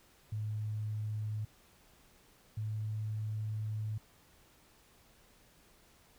sine tone pair in turn, 107.1 / 107.84 Hz, A2 / A2, -46 / -34 cents, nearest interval unison, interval 12 cents, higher second, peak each -34 / -34 dBFS, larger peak neither, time 0.32-1.45 / 2.57-3.98 s, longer second, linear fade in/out 5 ms, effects pink hiss -64 dBFS RMS until 6.18 s

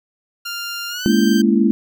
15% pulse tone with pitch glide, 1396.9 to 1568 Hz, F6 to G6, 0 to 0 cents, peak -18 dBFS, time 0.45-1.42 s, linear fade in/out 10 ms, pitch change +200 cents, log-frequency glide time 0.89-1.12 s
sine chord, A# half-diminished seventh, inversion third, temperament just, 209.8 / 233.1 / 279.7 / 335.6 Hz, G#3 / A#3 / C#4 / E4, +18 / 0 / +16 / +31 cents, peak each -15 / -17 / -20 / -18 dBFS, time 1.06-1.71 s, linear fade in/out 0 ms
effects none

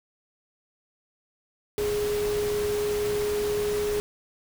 sine tone in noise, 416.1 Hz, G#4, 3 cents sharp, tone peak -24 dBFS, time 1.78-4 s, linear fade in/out 0 ms, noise pink, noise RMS -35 dBFS, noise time 1.78-4 s, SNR +8 dB, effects none

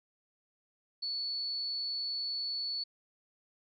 sine tone, 4435 Hz, C#8, in tune, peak -33 dBFS, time 1.02-2.84 s, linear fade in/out 10 ms, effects none

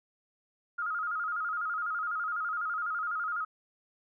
sine tone with vibrato, 1336 Hz, E6, 23 cents sharp, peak -30 dBFS, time 0.78-3.45 s, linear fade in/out 10 ms, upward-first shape square, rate 12 Hz, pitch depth 89 cents each way, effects none

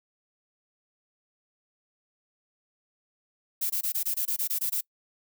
violet noise bursts, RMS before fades -28 dBFS, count 11, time 3.61-4.81 s, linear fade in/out 10 ms, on 90 ms, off 21 ms, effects noise-tail reverb RT60 0.1 s tail -25 dB re dry

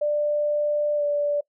sine tone with pitch glide, 592 to 582.8 Hz, D5 to D5, +14 to -13 cents, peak -20 dBFS, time 0.01-1.41 s, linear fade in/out 10 ms, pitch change -27 cents, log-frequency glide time 0.96-1.03 s, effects noise-tail reverb RT60 0.1 s tail -22 dB re dry

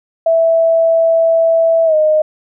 sine tone with pitch glide, 658 to 617.5 Hz, E5 to D#5, -3 to -13 cents, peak -8 dBFS, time 0.26-2.22 s, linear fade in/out 5 ms, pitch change -110 cents, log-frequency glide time 1.85-1.95 s, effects none

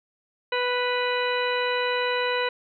harmonic tone, 493.9 Hz, B4, in tune, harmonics 1 / 2 / 3 / 4 / 5 / 6 / 8, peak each -26 / -29 / -31 / -32 / -33 / -34 / -35 dBFS, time 0.52-2.49 s, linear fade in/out 5 ms, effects none

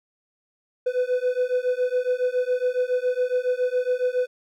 triangle beating tone pair, 497 / 504.2 Hz, B4 / B4, +11 / +36 cents, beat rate 7.2 Hz, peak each -22 dBFS, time 0.86-4.27 s, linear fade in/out 10 ms, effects none

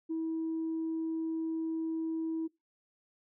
sine tone, 323.6 Hz, E4, 32 cents flat, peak -30 dBFS, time 0.09-2.48 s, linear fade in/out 20 ms, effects noise-tail reverb RT60 0.2 s tail -23 dB re dry + tanh soft clip ceiling -28 dBFS

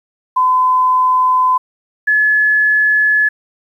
sine tone pair in turn, 1017 / 1710.4 Hz, C6 / A6, -50 / -49 cents, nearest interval major sixth, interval 901 cents, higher second, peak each -9 dBFS, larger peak neither, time 0.36-1.58 / 2.07-3.29 s, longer neither, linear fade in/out 10 ms, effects 8-bit

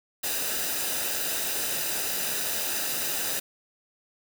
white noise with comb filter, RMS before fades -29 dBFS, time 0.23-3.4 s, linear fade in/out 10 ms, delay 0.91 ms, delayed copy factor -0.55, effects none

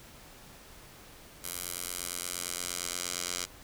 10% pulse tone with band-pass filter sweep, 88.6 Hz, F2, 25 cents sharp, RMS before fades -37 dBFS, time 1.43-3.46 s, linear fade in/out 20 ms, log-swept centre 12000 to 6900 Hz, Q 1.1, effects pink hiss -52 dBFS RMS until 3.63 s

